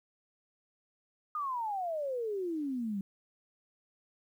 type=exponential sweep; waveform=sine; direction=down; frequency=1244.5 to 190.3 Hz; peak=-32 dBFS; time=1.35-3.01 s; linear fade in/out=2 ms; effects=11-bit